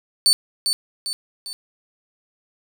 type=tone with echo; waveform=30% pulse; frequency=4500 Hz; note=C#8; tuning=25 cents sharp; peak=-9 dBFS; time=0.26-0.33 s; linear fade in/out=0 ms; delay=400 ms; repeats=3; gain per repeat=-6 dB; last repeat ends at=1.53 s; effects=8-bit